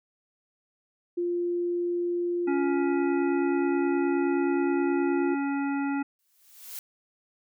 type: tone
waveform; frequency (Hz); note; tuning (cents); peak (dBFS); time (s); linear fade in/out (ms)
sine; 349.2; F4; 0; -25; 1.17-5.35; 10
type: harmonic tone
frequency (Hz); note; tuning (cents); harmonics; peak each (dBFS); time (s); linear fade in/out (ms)
279.7; C#4; +16; 1 / 3 / 5 / 7 / 9; -26 / -35 / -38 / -43 / -44; 2.47-6.03; 10
type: noise with exponential growth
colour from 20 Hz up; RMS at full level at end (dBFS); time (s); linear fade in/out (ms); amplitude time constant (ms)
blue; -36; 6.19-6.79; 1; 130
effects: none